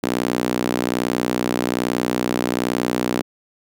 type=tone with high-pass filter; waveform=sawtooth; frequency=61.2 Hz; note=B1; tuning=15 cents flat; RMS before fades=-22 dBFS; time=0.03-3.22 s; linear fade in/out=10 ms; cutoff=270 Hz; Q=1.7; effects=none